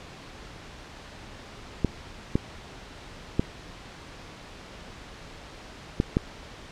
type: clicks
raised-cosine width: 3 ms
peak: -8 dBFS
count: 5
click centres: 1.847 / 2.355 / 3.395 / 6.001 / 6.169 s
effects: pink hiss -44 dBFS RMS until 6.71 s + low-pass 5000 Hz 12 dB/octave